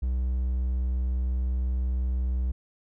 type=tone; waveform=triangle; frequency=62.9 Hz; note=B1; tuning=32 cents sharp; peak=-22 dBFS; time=0.02-2.52 s; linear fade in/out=10 ms; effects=none